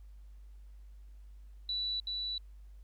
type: tone with echo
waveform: sine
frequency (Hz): 3951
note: B7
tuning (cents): 0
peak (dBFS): -32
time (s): 1.69-2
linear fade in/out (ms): 2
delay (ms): 380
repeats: 1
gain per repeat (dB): -2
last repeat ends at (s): 2.38
effects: added 50 Hz sine -49 dBFS peak until 2.83 s + pink hiss -75 dBFS RMS until 2.83 s